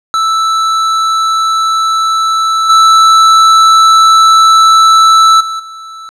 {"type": "tone with level steps", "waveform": "square", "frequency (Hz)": 1318.5, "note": "E6", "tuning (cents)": 0, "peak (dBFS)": [-9, -3, -16, -26], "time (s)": [0.14, 6.09], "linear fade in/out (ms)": 0, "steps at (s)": [2.69, 5.4, 5.59], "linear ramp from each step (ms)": 10, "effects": ["low-pass 6000 Hz 12 dB/octave"]}